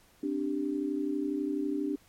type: chord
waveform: sine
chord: C suspended second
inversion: none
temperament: equal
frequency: 261.6 / 293.7 / 392 Hz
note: C4 / D4 / G4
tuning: 0 / 0 / 0 cents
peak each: -36 / -30 / -36 dBFS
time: 0.23-1.96 s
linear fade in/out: 5 ms
effects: pink hiss -62 dBFS RMS until 2.08 s + MP3 64 kbps